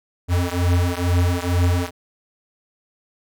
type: beating tone pair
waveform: square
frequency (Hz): 87.31 / 89.51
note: F2 / F2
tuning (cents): 0 / +43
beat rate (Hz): 2.2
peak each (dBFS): -20 / -21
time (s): 0.28-1.91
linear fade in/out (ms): 50
effects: none